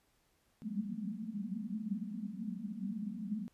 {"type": "band-pass noise", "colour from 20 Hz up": "pink", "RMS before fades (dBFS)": -40, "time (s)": [0.62, 3.48], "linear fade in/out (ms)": 0, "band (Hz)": [190, 230], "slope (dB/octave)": 96, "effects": ["pink hiss -74 dBFS RMS until 3.53 s", "resampled to 32000 Hz"]}